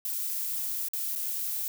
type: noise with dropouts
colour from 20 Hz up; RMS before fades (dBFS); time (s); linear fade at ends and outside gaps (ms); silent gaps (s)
violet; -32; 0.05-1.68; 1; 0.885-0.934 / 1.153-1.159
effects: none